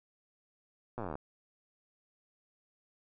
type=slowing click train; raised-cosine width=1 ms; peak=-25 dBFS; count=17; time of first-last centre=0.98-1.155 s; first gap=8 ms; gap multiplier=1.04; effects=none